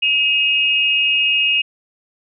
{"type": "tone pair together", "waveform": "sine", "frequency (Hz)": [2544, 2842], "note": ["D#7", "F7"], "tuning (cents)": [38, 30], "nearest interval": "major second", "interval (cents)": 192, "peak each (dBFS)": -16, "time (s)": [0.02, 1.62], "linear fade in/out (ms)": 10, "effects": []}